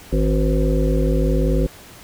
harmonic tone with a mistuned harmonic, 52.6 Hz, G#1, 23 cents sharp, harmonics 1 / 3 / 5 / 7 / 9 / 10, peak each -17 / -22 / -24 / -25 / -27 / -27 dBFS, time 0.12-1.67 s, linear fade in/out 10 ms, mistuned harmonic 9, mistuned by +43 cents, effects pink hiss -42 dBFS RMS until 2.03 s

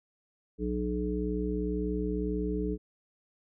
harmonic tone with a mistuned harmonic, 60.9 Hz, B1, 24 cents flat, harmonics 1 / 3 / 5 / 7, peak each -34 / -34 / -34 / -34 dBFS, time 0.58-2.78 s, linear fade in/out 50 ms, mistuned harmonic 1, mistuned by -38 cents, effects none

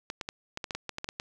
clicks, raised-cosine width 0.2 ms, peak -17 dBFS, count 12, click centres 0.101 / 0.212 / 0.289 / 0.574 / 0.642 / 0.708 / 0.75 / 0.893 / 0.984 / 1.044 / 1.089 / 1.199 s, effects none

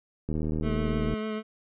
click train, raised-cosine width 3 ms, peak -18 dBFS, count 67, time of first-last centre 0.29-1.138 s, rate 77.8 Hz
25% pulse tone with vibrato, 216.4 Hz, A3, 29 cents flat, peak -26 dBFS, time 0.62-1.43 s, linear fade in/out 50 ms, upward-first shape sine, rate 6.6 Hz, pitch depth 15 cents each way
effects resampled to 8000 Hz

